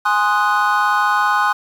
triangle chord, Ab dominant seventh, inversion none, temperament equal, 830.6 / 1046.5 / 1244.5 / 1480 Hz, Ab5 / C6 / Eb6 / Gb6, 0 / 0 / 0 / 0 cents, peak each -17 dBFS, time 0.05-1.53 s, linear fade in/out 10 ms, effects tanh soft clip ceiling -1 dBFS + 7-bit

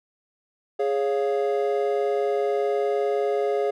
triangle chord, Db major, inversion second, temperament equal, 415.3 / 554.4 / 698.5 Hz, Ab4 / Db5 / F5, 0 / 0 / 0 cents, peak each -21 / -25 / -27 dBFS, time 0.79-3.71 s, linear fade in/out 10 ms, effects none

